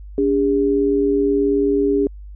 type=tone pair together; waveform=sine; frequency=286.2 / 404.8 Hz; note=D4 / G#4; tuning=-45 / -44 cents; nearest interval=tritone; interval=601 cents; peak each=-18 / -16 dBFS; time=0.18-2.07 s; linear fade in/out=2 ms; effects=added 50 Hz sine -33 dBFS peak until 2.35 s